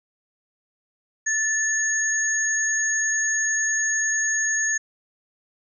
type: tone pair together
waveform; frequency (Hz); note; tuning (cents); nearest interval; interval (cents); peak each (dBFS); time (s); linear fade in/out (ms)
sine; 1760 / 6597; A6 / G#8; 0 / -13; octave + major seventh; 2287; -23; 1.26-4.78; 10
effects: none